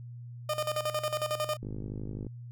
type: tone with tremolo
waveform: 30% pulse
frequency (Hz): 609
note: D#5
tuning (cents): -37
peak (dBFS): -25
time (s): 0.49-1.57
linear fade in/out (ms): 5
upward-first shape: square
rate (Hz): 11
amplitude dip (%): 75
type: click train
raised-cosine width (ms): 3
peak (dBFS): -26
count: 34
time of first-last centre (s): 1.63-2.267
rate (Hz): 51.8
effects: added 120 Hz sine -41 dBFS peak until 2.51 s